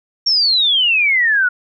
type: exponential sweep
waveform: sine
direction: down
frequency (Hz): 5588 to 1430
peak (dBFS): -11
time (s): 0.26-1.49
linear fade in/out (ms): 10
effects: none